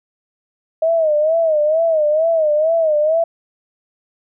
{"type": "tone with vibrato", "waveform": "sine", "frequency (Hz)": 630, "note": "D#5", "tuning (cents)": 21, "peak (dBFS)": -12, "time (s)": [0.82, 3.24], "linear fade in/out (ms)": 5, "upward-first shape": "sine", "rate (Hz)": 2.2, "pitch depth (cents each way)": 100, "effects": []}